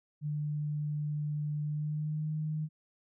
sine tone with pitch glide, 149.1 to 154.36 Hz, D3 to D#3, +27 to -13 cents, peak -31 dBFS, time 0.21-2.69 s, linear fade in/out 50 ms, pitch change +60 cents, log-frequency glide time 1.64-2.31 s, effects none

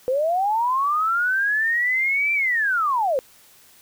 sine linear two-way sweep, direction up then down, 493 to 2359 to 493 Hz, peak -18 dBFS, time 0.08-3.19 s, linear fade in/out 0 ms, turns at 2.33 s, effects white hiss -52 dBFS RMS until 3.81 s

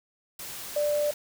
sine tone in noise, 590 Hz, D5, 8 cents sharp, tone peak -23 dBFS, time 0.76-1.11 s, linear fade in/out 5 ms, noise white, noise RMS -39 dBFS, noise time 0.39-1.14 s, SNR +13 dB, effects none

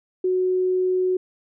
sine tone, 368.8 Hz, F#4, 6 cents flat, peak -18 dBFS, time 0.24-1.17 s, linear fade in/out 5 ms, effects none

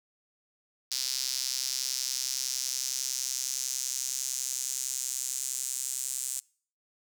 square tone with high-pass filter sweep, 65.41 Hz, C2, in tune, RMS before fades -33 dBFS, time 0.91-6.4 s, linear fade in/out 5 ms, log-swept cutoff 5000 to 7700 Hz, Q 3, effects noise-tail reverb RT60 0.5 s tail -26 dB re dry

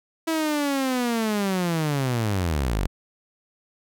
sawtooth linear sweep, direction down, 327.9 to 40.64 Hz, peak -18 dBFS, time 0.27-2.87 s, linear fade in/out 10 ms, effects none

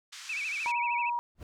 white band-pass noise, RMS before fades -45 dBFS, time 0.12-0.72 s, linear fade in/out 10 ms, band 1200 to 6800 Hz, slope 24 dB/octave
sine tone with vibrato, 2442 Hz, D#7, 33 cents flat, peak -31 dBFS, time 0.29-1.1 s, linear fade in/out 5 ms, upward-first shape sine, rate 13 Hz, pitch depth 150 cents each way
sine tone, 954 Hz, A#5, 40 cents sharp, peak -28 dBFS, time 0.66-1.19 s, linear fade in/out 0 ms
brown noise with exponential growth, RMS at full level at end -36 dBFS, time 1.35-1.43 s, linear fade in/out 2 ms, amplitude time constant 16 ms
effects none

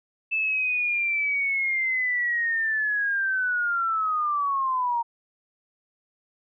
sine linear sweep, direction down, 2637 to 925 Hz, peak -22 dBFS, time 0.31-5.03 s, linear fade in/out 20 ms, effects none

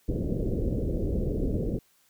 pink low-pass noise, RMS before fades -28 dBFS, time 0.08-1.79 s, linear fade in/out 10 ms, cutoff 530 Hz, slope 48 dB/octave, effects white hiss -65 dBFS RMS until 2.09 s

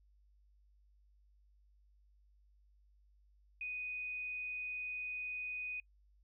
sine tone, 2489 Hz, D#7, in tune, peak -39 dBFS, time 3.61-5.8 s, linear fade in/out 2 ms, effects noise-tail reverb RT60 0.1 s tail -26 dB re dry + added 50 Hz sine -65 dBFS peak until 6.23 s

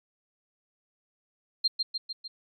sine tone with echo, 4186 Hz, C8, in tune, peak -20 dBFS, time 1.64-1.68 s, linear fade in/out 10 ms, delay 150 ms, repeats 4, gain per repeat -4 dB, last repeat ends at 2.28 s, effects MP3 64 kbps

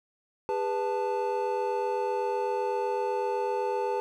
triangle tone cluster, 405.1 / 493 / 880 Hz, G#4 / B4 / A5, -43 / -3 / 0 cents, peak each -29 dBFS, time 0.49-4 s, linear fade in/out 0 ms, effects none

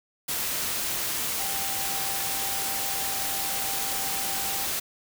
sine tone in noise, 784 Hz, G5, in tune, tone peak -37 dBFS, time 1.39-4.66 s, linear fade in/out 10 ms, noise white, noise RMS -29 dBFS, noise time 0.28-4.8 s, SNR -11 dB, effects none

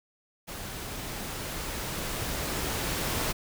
pink noise with level ramp, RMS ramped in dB -39 to -29 dBFS, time 0.47-3.33 s, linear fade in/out 20 ms, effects none

